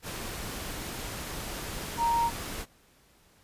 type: tone in noise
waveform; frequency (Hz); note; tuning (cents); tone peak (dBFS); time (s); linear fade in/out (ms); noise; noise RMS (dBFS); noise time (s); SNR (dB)
sine; 932.3; A#5; 0; -23; 1.97-2.31; 50; pink; -37; 0.02-2.66; +11
effects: pink hiss -62 dBFS RMS until 3.43 s + resampled to 32000 Hz